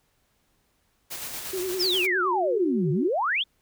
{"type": "noise with tremolo", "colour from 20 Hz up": "white", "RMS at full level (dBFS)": -34, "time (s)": [1.1, 2.07], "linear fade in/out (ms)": 20, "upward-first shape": "square", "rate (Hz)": 8.5, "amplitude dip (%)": 30}
{"type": "tone with vibrato", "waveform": "sine", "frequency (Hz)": 368, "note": "F#4", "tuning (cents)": -9, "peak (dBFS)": -27, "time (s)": [1.53, 3.08], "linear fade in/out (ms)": 5, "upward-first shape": "triangle", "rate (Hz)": 9.8, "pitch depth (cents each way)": 85}
{"type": "exponential two-way sweep", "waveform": "sine", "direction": "down then up", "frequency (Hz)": [5588, 138.59, 3664], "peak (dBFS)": -22, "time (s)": [1.79, 3.44], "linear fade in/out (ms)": 20, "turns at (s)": 2.91}
{"effects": ["pink hiss -69 dBFS RMS until 3.61 s"]}